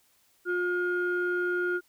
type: tone pair together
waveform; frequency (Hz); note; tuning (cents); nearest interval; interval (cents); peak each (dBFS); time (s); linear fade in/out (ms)
sine; 356.1 / 1424.4; F4 / F6; +34 / +34; 2 octaves; 2400; -27 / -28; 0.45-1.81; 50
effects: tanh soft clip ceiling -19 dBFS + white hiss -66 dBFS RMS until 1.88 s